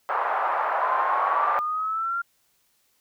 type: band-pass noise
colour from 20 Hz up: white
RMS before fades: -25 dBFS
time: 0.09-1.59 s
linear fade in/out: 0 ms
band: 690 to 1200 Hz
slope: 24 dB/octave
type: exponential sweep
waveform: sine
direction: up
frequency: 1009 to 1396.9 Hz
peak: -24 dBFS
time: 0.82-2.22 s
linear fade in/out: 10 ms
effects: white hiss -67 dBFS RMS until 3 s